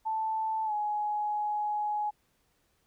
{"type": "tone with pitch glide", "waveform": "sine", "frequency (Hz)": [880, 838.8], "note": ["A5", "G#5"], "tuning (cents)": [0, 17], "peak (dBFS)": -28, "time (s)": [0.05, 2.11], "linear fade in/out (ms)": 20, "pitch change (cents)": -83, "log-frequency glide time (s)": [0.65, 0.73], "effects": ["pink hiss -72 dBFS RMS until 2.86 s"]}